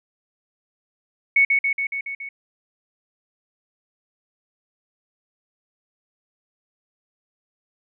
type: tone with echo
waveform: sine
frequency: 2217 Hz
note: C#7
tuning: in tune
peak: -12 dBFS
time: 1.36-1.45 s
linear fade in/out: 5 ms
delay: 140 ms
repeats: 6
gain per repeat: -3 dB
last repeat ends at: 2.29 s
effects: none